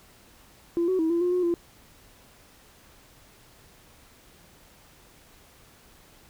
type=tone with pitch steps; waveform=sine; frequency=341 / 373.1 / 322.2 / 340.1 / 355.8 / 361.3 / 342.9 Hz; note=F4 / F#4 / E4 / F4 / F4 / F#4 / F4; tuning=-41 / +14 / -39 / -46 / +32 / -41 / -32 cents; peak=-20 dBFS; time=0.77-1.54 s; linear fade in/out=0 ms; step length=110 ms; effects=tanh soft clip ceiling -18 dBFS + pink hiss -55 dBFS RMS until 6.29 s

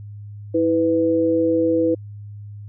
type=tone pair together; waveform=sine; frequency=325.3 / 498.2 Hz; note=E4 / B4; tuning=-23 / +15 cents; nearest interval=perfect fifth; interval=738 cents; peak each=-18 / -18 dBFS; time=0.54-1.95 s; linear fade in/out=10 ms; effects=added 103 Hz sine -33 dBFS peak until 2.68 s

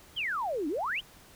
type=exponential two-way sweep; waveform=sine; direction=down then up; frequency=3322 to 277.2 to 3322 Hz; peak=-29 dBFS; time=0.16-1.01 s; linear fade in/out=20 ms; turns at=0.68 s; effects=pink hiss -55 dBFS RMS until 1.35 s

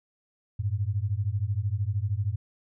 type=beating tone pair; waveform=sine; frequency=95.5 / 108.5 Hz; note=G2 / A2; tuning=-45 / -24 cents; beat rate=13 Hz; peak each=-28 dBFS; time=0.59-2.36 s; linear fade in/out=10 ms; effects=none

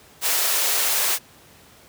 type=high-pass noise; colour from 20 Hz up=white; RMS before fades=-21 dBFS; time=0.21-1.19 s; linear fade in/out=50 ms; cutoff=420 Hz; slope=24 dB/octave; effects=pink hiss -50 dBFS RMS until 1.88 s + high-pass 80 Hz 12 dB/octave

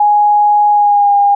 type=tone with pitch glide; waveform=sine; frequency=831 to 809.2 Hz; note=G#5 to G#5; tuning=+1 to -45 cents; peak=-6 dBFS; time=0-1.35 s; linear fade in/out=5 ms; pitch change=-46 cents; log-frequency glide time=0.7-1.14 s; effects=none

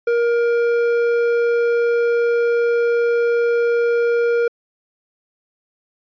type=tone with hard clipping; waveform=sine; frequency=471.3 Hz; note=A#4; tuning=19 cents sharp; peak=-16 dBFS; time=0.07-4.48 s; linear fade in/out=5 ms; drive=8 dB; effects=resampled to 11025 Hz

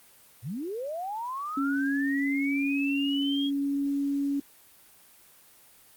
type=linear sweep; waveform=sine; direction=up; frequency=96 to 3322 Hz; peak=-31 dBFS; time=0.42-3.51 s; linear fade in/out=50 ms
type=tone with pitch glide; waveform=sine; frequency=277.2 to 280.9 Hz; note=C#4 to C#4; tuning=0 to +23 cents; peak=-25 dBFS; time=1.57-4.4 s; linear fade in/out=5 ms; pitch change=+23 cents; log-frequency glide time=1.97-3.91 s
effects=white hiss -56 dBFS RMS until 5.96 s + Opus 32 kbps

